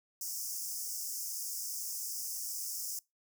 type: high-pass noise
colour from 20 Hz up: pink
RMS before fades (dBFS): -39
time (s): 0.21-2.99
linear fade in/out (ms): 2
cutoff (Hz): 5100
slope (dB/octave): 96
effects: noise-tail reverb RT60 0.2 s tail -23 dB re dry